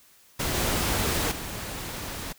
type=noise with level steps; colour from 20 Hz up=pink; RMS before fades=-28 / -26 / -35 dBFS; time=0.39-2.33 s; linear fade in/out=10 ms; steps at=0.54 / 1.31 s; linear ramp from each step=10 ms; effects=white hiss -57 dBFS RMS until 2.38 s